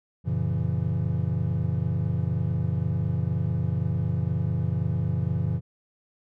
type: chord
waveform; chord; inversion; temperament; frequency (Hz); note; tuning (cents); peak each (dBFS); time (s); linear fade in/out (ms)
triangle; F# dominant seventh; none; equal with one note detuned; 92.5 / 116.54 / 138.59 / 167.6; F#2 / A#2 / C#3 / E3; 0 / 0 / 0 / +29; -27; 0.24-5.61; 50
effects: none

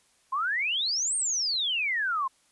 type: exponential two-way sweep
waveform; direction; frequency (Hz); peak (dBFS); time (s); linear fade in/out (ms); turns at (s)
sine; up then down; 1020 to 8870 to 1020; -25; 0.32-2.28; 10; 1.16
effects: white hiss -65 dBFS RMS until 2.51 s + resampled to 24000 Hz

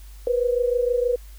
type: tone pair together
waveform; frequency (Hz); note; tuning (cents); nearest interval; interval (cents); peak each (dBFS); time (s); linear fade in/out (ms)
sine; 482.6 / 509; B4 / C5; -40 / -48; minor second; 92; -20 / -24; 0.27-1.16; 2
effects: added 50 Hz sine -39 dBFS peak until 1.38 s + white hiss -53 dBFS RMS until 1.38 s

